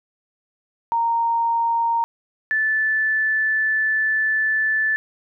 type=tone pair in turn; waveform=sine; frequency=927 / 1749.9 Hz; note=A#5 / A6; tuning=-10 / -10 cents; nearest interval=major seventh; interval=1100 cents; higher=second; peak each=-17 dBFS; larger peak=neither; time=0.92-2.04 / 2.51-4.96 s; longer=second; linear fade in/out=0 ms; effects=none